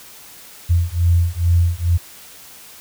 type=beating tone pair; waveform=sine; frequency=84.8 / 87.1 Hz; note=E2 / F2; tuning=+50 / -4 cents; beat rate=2.3 Hz; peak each=-16 dBFS; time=0.69-1.98 s; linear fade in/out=20 ms; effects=white hiss -41 dBFS RMS until 2.8 s